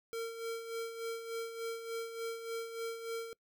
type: tone with tremolo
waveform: square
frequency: 457.5 Hz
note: A#4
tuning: 32 cents flat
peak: -36 dBFS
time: 0.13-3.33 s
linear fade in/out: 0 ms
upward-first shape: sine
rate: 3.4 Hz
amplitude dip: 60%
effects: noise-tail reverb RT60 0.1 s tail -24 dB re dry